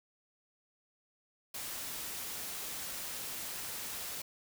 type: noise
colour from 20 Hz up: white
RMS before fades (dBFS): -41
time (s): 1.54-4.22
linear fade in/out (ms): 5
effects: none